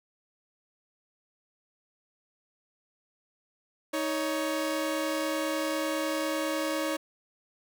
sawtooth tone pair together, 314 / 558 Hz, D#4 / C#5, +16 / +11 cents, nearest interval minor seventh, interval 995 cents, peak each -27 dBFS, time 3.93-6.97 s, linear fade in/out 10 ms, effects none

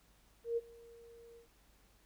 sine tone with ADSR envelope, 466.2 Hz, A#4, in tune, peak -30 dBFS, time 0.44-1.48 s, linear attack 130 ms, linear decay 32 ms, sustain -24 dB, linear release 110 ms, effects added 50 Hz sine -69 dBFS peak until 2.05 s + pink hiss -69 dBFS RMS until 2.05 s

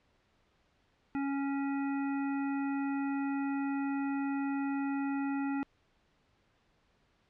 harmonic tone, 277.2 Hz, C#4, in tune, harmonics 1 / 3 / 5 / 7 / 9, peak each -31 / -41 / -45 / -48 / -50 dBFS, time 1.15-5.63 s, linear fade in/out 0 ms, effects pink hiss -71 dBFS RMS until 7.29 s + low-pass 4000 Hz 12 dB/octave

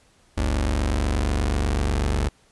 sawtooth tone pair together, 48.17 / 72.3 Hz, G1 / D2, -30 / -27 cents, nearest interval perfect fifth, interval 703 cents, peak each -19 dBFS, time 0.37-2.29 s, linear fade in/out 10 ms, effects pink hiss -59 dBFS RMS until 2.51 s + resampled to 24000 Hz

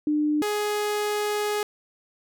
sine / sawtooth tone pair in turn, 300 / 417.6 Hz, D4 / G#4, +37 / +10 cents, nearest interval tritone, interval 573 cents, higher second, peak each -20 dBFS, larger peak neither, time 0.07-0.42 / 0.42-1.63 s, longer second, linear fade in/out 2 ms, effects none

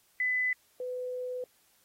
sine tone pair in turn, 2005 / 501.2 Hz, B6 / B4, +26 / +25 cents, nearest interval 2 octaves, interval 2401 cents, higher first, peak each -26 / -33 dBFS, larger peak first, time 0.2-0.53 / 0.8-1.44 s, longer second, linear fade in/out 2 ms, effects white hiss -67 dBFS RMS until 1.84 s + AAC 48 kbps

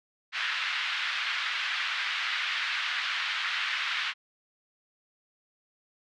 pink band-pass noise, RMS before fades -31 dBFS, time 0.32-4.14 s, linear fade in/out 50 ms, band 1400 to 3700 Hz, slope 24 dB/octave, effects none

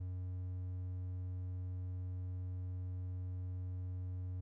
triangle tone, 91.3 Hz, F#2, 23 cents flat, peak -37 dBFS, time 0-4.41 s, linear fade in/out 10 ms, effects none

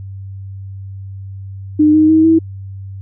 sine tone with pitch steps, 303.5 / 310.4 / 317.5 / 324.7 Hz, D#4 / D#4 / D#4 / E4, -43 / -4 / +35 / -26 cents, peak -6 dBFS, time 1.79-2.39 s, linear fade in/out 10 ms, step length 150 ms, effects added 97 Hz sine -26 dBFS peak until 3.01 s

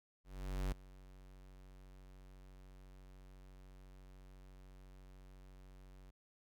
square tone with ADSR envelope, 47 Hz, F#1, 28 cents sharp, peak -35 dBFS, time 0.24-6.11 s, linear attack 480 ms, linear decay 6 ms, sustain -21 dB, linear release 13 ms, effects none

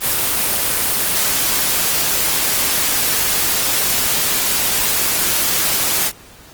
white noise, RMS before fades -17 dBFS, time 0-6.12 s, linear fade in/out 50 ms, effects pink hiss -42 dBFS RMS until 6.53 s + Opus 24 kbps

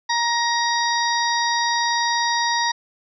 harmonic tone with a mistuned harmonic, 941 Hz, A#5, 16 cents sharp, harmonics 1 / 2 / 4 / 5 / 6, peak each -21 / -24 / -27 / -28 / -29 dBFS, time 0.09-2.72 s, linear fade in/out 10 ms, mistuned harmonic 5, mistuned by +26 cents, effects none

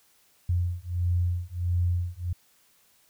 sine beating tone pair, 87.31 / 88.81 Hz, F2 / F2, 0 / +30 cents, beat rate 1.5 Hz, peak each -27 / -27 dBFS, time 0.49-2.33 s, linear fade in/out 5 ms, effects white hiss -63 dBFS RMS until 3.09 s

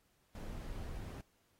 brown noise, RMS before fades -44 dBFS, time 0.35-1.21 s, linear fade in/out 2 ms, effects pink hiss -75 dBFS RMS until 1.59 s + AAC 48 kbps

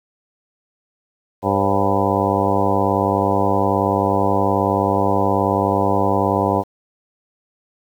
harmonic tone with a mistuned harmonic, 98.8 Hz, G2, 14 cents sharp, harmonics 1 / 2 / 3 / 4 / 5 / 6 / 7 / 8 / 9 / 10, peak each -24 / -24 / -24 / -24 / -24 / -24 / -24 / -24 / -24 / -24 dBFS, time 1.42-6.64 s, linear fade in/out 50 ms, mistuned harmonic 6, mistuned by -85 cents, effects 8-bit

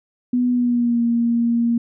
sine tone with pitch glide, 246.9 to 234.5 Hz, B3 to A#3, 0 to +11 cents, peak -15 dBFS, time 0.33-1.78 s, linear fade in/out 5 ms, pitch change -89 cents, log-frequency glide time 0.5-1.02 s, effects none

